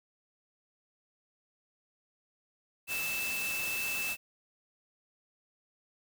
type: tone in noise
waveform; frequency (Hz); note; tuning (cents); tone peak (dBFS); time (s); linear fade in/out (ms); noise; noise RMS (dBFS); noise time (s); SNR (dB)
sine; 2637; E7; 0; -33; 2.87-4.17; 50; white; -38; 2.87-4.17; +2
effects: none